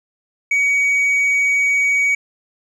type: tone with tanh clipping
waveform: sine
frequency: 2257 Hz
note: C#7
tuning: 31 cents sharp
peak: -14 dBFS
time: 0.51-2.15 s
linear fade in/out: 5 ms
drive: 3 dB
effects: none